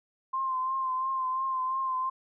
sine tone with vibrato, 1046.5 Hz, C6, in tune, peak -27 dBFS, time 0.33-2.1 s, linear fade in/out 10 ms, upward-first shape triangle, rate 2.9 Hz, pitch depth 39 cents each way, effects none

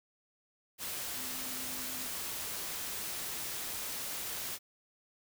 sine tone in noise, 256.9 Hz, C4, 32 cents flat, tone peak -50 dBFS, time 1.13-2.1 s, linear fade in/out 50 ms, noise white, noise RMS -39 dBFS, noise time 0.78-4.59 s, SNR -14 dB, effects none

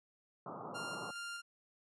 white band-pass noise, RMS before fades -46 dBFS, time 0.46-1.11 s, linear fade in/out 2 ms, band 110 to 1300 Hz, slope 96 dB/octave
sawtooth tone with tremolo, 1396.9 Hz, F6, in tune, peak -38 dBFS, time 0.74-1.42 s, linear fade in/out 20 ms, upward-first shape square, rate 2.4 Hz, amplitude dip 30%
effects resampled to 24000 Hz

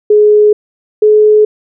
sine tone pair in turn, 420.5 / 425.6 Hz, G#4 / G#4, +22 / +42 cents, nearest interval unison, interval 20 cents, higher second, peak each -3 dBFS, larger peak neither, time 0.1-0.53 / 1.02-1.45 s, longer neither, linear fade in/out 5 ms, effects none

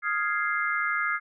sine chord, F minor seventh, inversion third, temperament equal, 1244.5 / 1396.9 / 1661.2 / 2093 Hz, Eb6 / F6 / Ab6 / C7, 0 / 0 / 0 / 0 cents, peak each -30 dBFS, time 0.02-1.2 s, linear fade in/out 50 ms, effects none

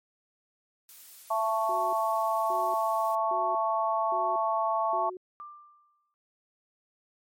blue noise, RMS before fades -49 dBFS, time 0.89-3.15 s, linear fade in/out 0 ms
sine chord, A major, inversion second, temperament equal with one note detuned, 669.6 / 880 / 1108.7 Hz, E5 / A5 / C#6, +27 / 0 / 0 cents, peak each -29 dBFS, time 1.3-5.1 s, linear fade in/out 10 ms
sine tone bursts, 367.2 Hz, F#4, 13 cents flat, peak -37 dBFS, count 5, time 1.69-5.17 s, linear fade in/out 2 ms, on 240 ms, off 570 ms
sine tone with exponential decay, 1186 Hz, D6, 17 cents sharp, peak -38 dBFS, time 5.4-6.14 s, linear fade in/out 0 ms, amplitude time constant 160 ms
effects MP3 64 kbps

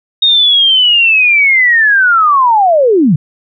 sine linear sweep, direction down, 3729 to 130.81 Hz, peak -5 dBFS, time 0.22-3.16 s, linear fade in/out 5 ms, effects none

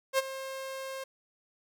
sawtooth tone with ADSR envelope, 533 Hz, C5, 32 cents sharp, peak -18 dBFS, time 0.13-1.04 s, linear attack 54 ms, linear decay 25 ms, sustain -15 dB, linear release 6 ms, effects none

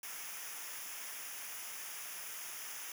white noise with comb filter, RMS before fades -45 dBFS, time 0.03-2.92 s, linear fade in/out 2 ms, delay 0.24 ms, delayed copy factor -0.75, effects none

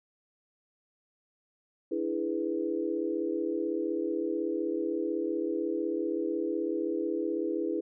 sine chord, E dominant seventh, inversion third, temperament equal, 293.7 / 329.6 / 415.3 / 493.9 Hz, D4 / E4 / G#4 / B4, 0 / 0 / 0 / 0 cents, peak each -37 / -31 / -34 / -36 dBFS, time 1.91-7.81 s, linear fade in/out 10 ms, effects none

